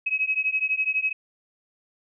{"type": "beating tone pair", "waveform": "sine", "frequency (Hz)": [2546, 2558], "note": ["D#7", "D#7"], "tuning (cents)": [39, 47], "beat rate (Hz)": 12, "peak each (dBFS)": [-25, -25], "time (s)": [0.06, 1.13], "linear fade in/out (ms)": 10, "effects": []}